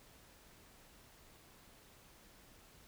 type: silence
effects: pink hiss -62 dBFS RMS until 2.87 s